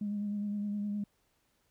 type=tone with vibrato; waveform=sine; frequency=205.7 Hz; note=G#3; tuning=16 cents flat; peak=-31 dBFS; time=0.01-1.04 s; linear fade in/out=5 ms; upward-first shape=sine; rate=9.7 Hz; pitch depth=25 cents each way; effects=tanh soft clip ceiling -27 dBFS + pink hiss -74 dBFS RMS until 1.7 s